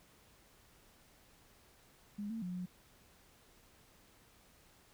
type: tone with pitch steps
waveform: sine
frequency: 205.6 / 224.9 / 179.7 / 180.8 Hz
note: G#3 / A3 / F3 / F#3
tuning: -17 / +38 / +50 / -40 cents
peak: -38 dBFS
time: 2.18-2.66 s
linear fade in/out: 10 ms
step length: 120 ms
effects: pink hiss -65 dBFS RMS until 4.93 s